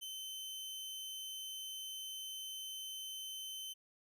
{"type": "tone", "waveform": "sawtooth", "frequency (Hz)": 3070, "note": "G7", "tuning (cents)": -37, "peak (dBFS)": -40, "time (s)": [0.01, 3.74], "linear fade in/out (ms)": 20, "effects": []}